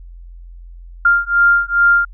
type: beating tone pair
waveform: sine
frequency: 1396.9 / 1399.3 Hz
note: F6 / F6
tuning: 0 / +3 cents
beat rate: 2.4 Hz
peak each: -13 dBFS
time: 1.05-2.05 s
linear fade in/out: 5 ms
effects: added 43 Hz sine -33 dBFS peak until 2.13 s